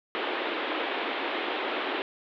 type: band-pass noise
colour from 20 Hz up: pink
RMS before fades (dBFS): -31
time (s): 0.15-2.02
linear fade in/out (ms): 0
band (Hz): 280 to 3600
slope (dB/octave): 48
effects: none